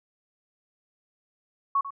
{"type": "tone with echo", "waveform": "sine", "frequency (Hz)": 1108.7, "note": "C#6", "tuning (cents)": 0, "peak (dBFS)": -20, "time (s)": [1.75, 1.81], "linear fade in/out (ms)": 5, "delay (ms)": 96, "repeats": 1, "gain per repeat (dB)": -13, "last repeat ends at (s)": 1.906, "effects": []}